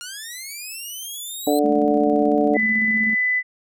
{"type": "linear sweep", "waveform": "10% pulse", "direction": "up", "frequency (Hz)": [1396.9, 4094], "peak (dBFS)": -23, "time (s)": [0.01, 1.59], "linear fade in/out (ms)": 0}
{"type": "harmonic tone", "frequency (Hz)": 146.83, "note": "D3", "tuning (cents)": 0, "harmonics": [2, 3, 4, 5], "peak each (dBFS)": [-19, -21, -22, -23], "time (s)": [1.47, 2.57], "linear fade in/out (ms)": 2}
{"type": "tone with tremolo", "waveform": "sine", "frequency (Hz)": 217.1, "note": "A3", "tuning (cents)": -23, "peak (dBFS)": -22, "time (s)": [1.63, 3.15], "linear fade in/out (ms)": 20, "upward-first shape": "square", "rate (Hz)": 16, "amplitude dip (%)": 40}
{"type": "tone", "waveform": "sine", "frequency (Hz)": 2000, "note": "B6", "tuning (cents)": 21, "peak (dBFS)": -17, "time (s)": [2.54, 3.43], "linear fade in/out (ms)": 50}
{"effects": []}